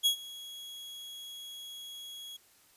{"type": "tone with ADSR envelope", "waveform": "40% pulse", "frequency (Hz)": 3322, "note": "G#7", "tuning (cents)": 0, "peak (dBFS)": -21, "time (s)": [0.03, 2.37], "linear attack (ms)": 29, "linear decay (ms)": 97, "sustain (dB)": -21, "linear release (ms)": 9, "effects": ["white hiss -63 dBFS RMS until 2.76 s", "resampled to 32000 Hz"]}